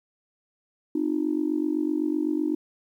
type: tone with amplitude modulation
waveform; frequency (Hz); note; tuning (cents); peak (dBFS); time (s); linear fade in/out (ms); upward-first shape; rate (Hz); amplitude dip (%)
sine; 306.3; D#4; -27; -18; 0.95-2.55; 5; sine; 47.9; 95
effects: tanh soft clip ceiling -14 dBFS + 10-bit

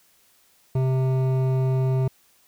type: tone with hard clipping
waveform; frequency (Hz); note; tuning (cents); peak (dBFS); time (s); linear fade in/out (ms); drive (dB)
sine; 130.81; C3; 0; -21; 0.75-2.08; 5; 12
effects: white hiss -60 dBFS RMS until 2.47 s

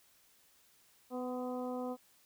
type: harmonic tone with a mistuned harmonic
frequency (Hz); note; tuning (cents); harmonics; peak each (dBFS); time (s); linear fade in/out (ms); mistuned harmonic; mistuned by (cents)
250.5; B3; +25; 1 / 2 / 3 / 4 / 5; -39 / -40 / -45 / -49 / -52; 1.1-1.97; 50; 4; +25
effects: white hiss -67 dBFS RMS until 2.25 s

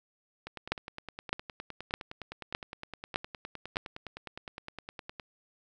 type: two click trains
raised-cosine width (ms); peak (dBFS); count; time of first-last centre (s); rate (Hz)
0.3; -24 / -11; 47 / 6; 0.47-5.198 / 0.72-3.769; 9.73 / 1.64
effects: none

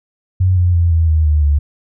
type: tone with pitch steps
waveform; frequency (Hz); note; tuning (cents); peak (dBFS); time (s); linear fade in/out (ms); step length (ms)
sine; 92.5 / 88.83 / 85.31 / 81.93 / 78.69 / 75.57 / 72.57; F#2 / F2 / F2 / E2 / D#2 / D#2 / D2; 0 / +30 / -40 / -10 / +20 / -50 / -20; -9; 0.4-1.59; 10; 170
effects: none

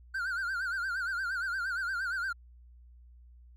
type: tone with vibrato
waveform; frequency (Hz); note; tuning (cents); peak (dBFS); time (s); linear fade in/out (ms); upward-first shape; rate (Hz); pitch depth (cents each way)
triangle; 1480; F#6; 0; -29; 0.14-2.33; 10; sine; 8.6; 120
effects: added 60 Hz sine -52 dBFS peak until 3.56 s

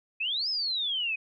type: exponential two-way sweep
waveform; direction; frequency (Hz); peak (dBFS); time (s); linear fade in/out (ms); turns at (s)
sine; up then down; 2489 to 5274 to 2489; -27; 0.2-1.16; 10; 0.49
effects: none

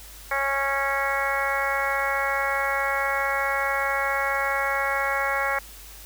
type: harmonic tone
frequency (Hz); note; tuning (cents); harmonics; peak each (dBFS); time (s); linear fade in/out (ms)
275.4; C#4; -11; 2 / 3 / 4 / 5 / 6 / 7 / 8; -30 / -30 / -30 / -30 / -30 / -30 / -30; 0.31-5.59; 5
effects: added 50 Hz sine -45 dBFS peak until 6.05 s + white hiss -45 dBFS RMS until 6.05 s

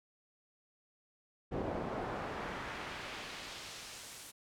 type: noise with band-pass filter sweep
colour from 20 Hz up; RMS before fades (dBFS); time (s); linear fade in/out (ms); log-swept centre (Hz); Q
brown; -42; 1.51-4.32; 20; 490 to 9900; 0.84
effects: none

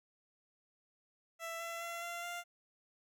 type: tone with pitch steps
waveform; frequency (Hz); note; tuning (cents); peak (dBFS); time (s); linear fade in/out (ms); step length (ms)
15% pulse; 664 / 672.1 / 680.3 / 688.6 / 697; E5 / E5 / F5 / F5 / F5; +12 / +33 / -46 / -25 / -4; -34; 1.39-2.44; 50; 210
effects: none

